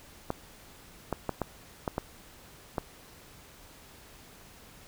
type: clicks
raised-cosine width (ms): 1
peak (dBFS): -15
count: 7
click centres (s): 0.304 / 1.127 / 1.293 / 1.417 / 1.878 / 1.981 / 2.782
effects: pink hiss -53 dBFS RMS until 4.87 s